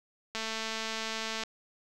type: click train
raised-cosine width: 0.2 ms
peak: -18 dBFS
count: 242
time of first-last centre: 0.35-1.436 s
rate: 222 Hz
effects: none